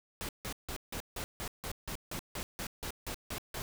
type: noise bursts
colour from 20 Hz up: pink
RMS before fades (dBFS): -39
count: 15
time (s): 0.21-3.62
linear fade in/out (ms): 0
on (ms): 78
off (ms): 160
effects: none